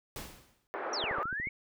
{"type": "noise with exponential decay", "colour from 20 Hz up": "pink", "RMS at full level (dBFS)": -39, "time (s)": [0.16, 0.67], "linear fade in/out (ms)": 1, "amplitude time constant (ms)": 110}
{"type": "band-pass noise", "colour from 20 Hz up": "pink", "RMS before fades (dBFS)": -37, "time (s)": [0.74, 1.23], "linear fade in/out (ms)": 0, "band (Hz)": [400, 1600], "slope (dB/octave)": 24}
{"type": "exponential two-way sweep", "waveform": "sine", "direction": "down then up", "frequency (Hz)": [6000, 1142, 2256], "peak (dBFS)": -33, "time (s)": [0.93, 1.49], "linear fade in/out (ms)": 5, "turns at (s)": 1.19}
{"type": "click train", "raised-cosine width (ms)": 3, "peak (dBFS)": -31, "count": 7, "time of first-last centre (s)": [1.04, 1.472], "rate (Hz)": 13.9}
{"effects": []}